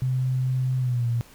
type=tone with pitch glide; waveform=sine; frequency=128.9 to 118.2 Hz; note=C3 to A#2; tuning=-26 to +24 cents; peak=-21 dBFS; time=0.02-1.21 s; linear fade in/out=0 ms; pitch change=-150 cents; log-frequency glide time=0.78-1.07 s; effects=pink hiss -51 dBFS RMS until 1.34 s